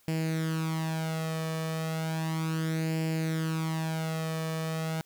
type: tone with flanger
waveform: sawtooth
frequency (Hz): 160.4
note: E3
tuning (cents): -47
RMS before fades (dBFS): -31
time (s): 0.08-5.01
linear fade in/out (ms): 0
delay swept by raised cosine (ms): 0.4 to 1.7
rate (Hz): 0.34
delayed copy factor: +0.65
effects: white hiss -64 dBFS RMS until 5.05 s